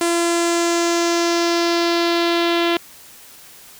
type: tone with low-pass filter sweep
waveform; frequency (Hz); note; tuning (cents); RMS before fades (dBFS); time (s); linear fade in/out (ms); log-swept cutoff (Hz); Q
sawtooth; 340.8; F4; -42; -18; 0.01-2.77; 2; 9100 to 3400; 2.5
effects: white hiss -43 dBFS RMS until 3.79 s